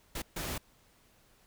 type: noise bursts at uneven times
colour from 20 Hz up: pink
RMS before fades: -37 dBFS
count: 2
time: 0.15-0.22 / 0.36-0.58 s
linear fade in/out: 5 ms
effects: pink hiss -65 dBFS RMS until 1.46 s